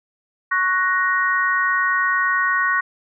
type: chord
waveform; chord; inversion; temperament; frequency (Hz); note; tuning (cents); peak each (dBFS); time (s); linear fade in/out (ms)
sine; F# major; second; equal with one note detuned; 1108.7 / 1480 / 1874.4; C#6 / F#6 / A#6; 0 / 0 / +9; -21 / -21 / -20; 0.51-2.81; 10
effects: none